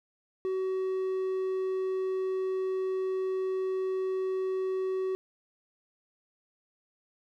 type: tone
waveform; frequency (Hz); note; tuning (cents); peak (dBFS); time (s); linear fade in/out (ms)
triangle; 377.1; F#4; +33; -26; 0.45-5.15; 0
effects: none